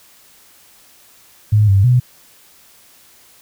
sine tone with pitch steps, 105.9 / 97.9 / 124.5 Hz, G#2 / G2 / B2, +34 / -2 / +14 cents, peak -8 dBFS, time 1.52-2 s, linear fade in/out 10 ms, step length 160 ms, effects white hiss -48 dBFS RMS until 3.41 s

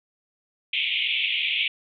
pink band-pass noise, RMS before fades -25 dBFS, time 0.73-1.68 s, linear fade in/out 5 ms, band 2200 to 3500 Hz, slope 96 dB/octave, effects none

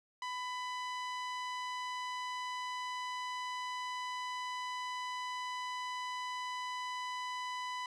sawtooth tone with low-pass filter, 998 Hz, B5, 18 cents sharp, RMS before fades -40 dBFS, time 0.22-7.86 s, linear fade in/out 2 ms, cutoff 5800 Hz, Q 0.65, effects none

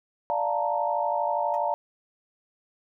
sine chord, Bb major seventh, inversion first, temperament equal, 587.3 / 698.5 / 880 / 932.3 Hz, D5 / F5 / A5 / Bb5, 0 / 0 / 0 / 0 cents, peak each -29 dBFS, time 0.3-1.74 s, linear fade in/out 0 ms
15% pulse tone with exponential decay, 626 Hz, D#5, 10 cents sharp, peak -38 dBFS, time 1.54-1.62 s, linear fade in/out 0 ms, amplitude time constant 16 ms
effects none

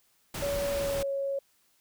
pink noise, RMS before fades -36 dBFS, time 0.34-1.03 s, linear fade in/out 5 ms
sine tone with pitch glide, 566 to 551.8 Hz, C#5 to C#5, +36 to -8 cents, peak -28 dBFS, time 0.42-1.39 s, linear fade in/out 5 ms, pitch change -44 cents, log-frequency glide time 0.68-1.11 s
effects white hiss -68 dBFS RMS until 1.8 s

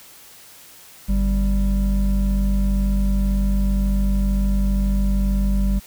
triangle tone pair together, 49 / 196 Hz, G1 / G3, 0 / 0 cents, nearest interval 2 octaves, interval 2400 cents, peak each -15 / -20 dBFS, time 1.08-5.8 s, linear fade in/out 20 ms, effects white hiss -45 dBFS RMS until 5.86 s

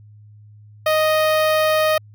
sawtooth tone with notch filter, 622.3 Hz, D#5, in tune, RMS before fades -17 dBFS, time 0.86-1.98 s, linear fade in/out 5 ms, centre 7300 Hz, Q 0.93, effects added 105 Hz sine -42 dBFS peak until 2.14 s

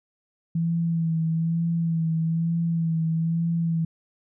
sine tone with vibrato, 164.81 Hz, E3, in tune, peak -21 dBFS, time 0.55-3.85 s, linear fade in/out 5 ms, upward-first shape sine, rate 1.1 Hz, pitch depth 32 cents each way, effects none

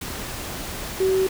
sine tone in noise, 379.4 Hz, F#4, 43 cents sharp, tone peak -17 dBFS, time 1-1.27 s, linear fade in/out 5 ms, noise pink, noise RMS -32 dBFS, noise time 0.01-1.29 s, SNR +12 dB, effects none

